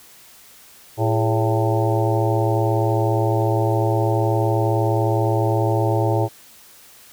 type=harmonic tone with a mistuned harmonic; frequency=111.9 Hz; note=A2; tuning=30 cents sharp; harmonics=1 / 3 / 4 / 5 / 6 / 7 / 8; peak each=-19 / -24 / -25 / -26 / -27 / -27 / -28 dBFS; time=0.97-6.29 s; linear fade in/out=50 ms; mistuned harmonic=4; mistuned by=-130 cents; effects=white hiss -47 dBFS RMS until 7.12 s